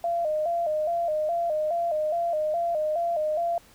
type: tone with vibrato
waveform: sine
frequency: 648 Hz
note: E5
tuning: 30 cents flat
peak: -23 dBFS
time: 0.04-3.58 s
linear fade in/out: 2 ms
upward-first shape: square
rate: 2.4 Hz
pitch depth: 95 cents each way
effects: pink hiss -55 dBFS RMS until 3.74 s